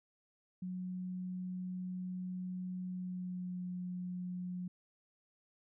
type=tone with pitch glide; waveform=sine; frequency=182.9 to 180.28 Hz; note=F#3 to F#3; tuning=-20 to -45 cents; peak=-38 dBFS; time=0.62-4.68 s; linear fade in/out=5 ms; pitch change=-25 cents; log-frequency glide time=2.86-3.65 s; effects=none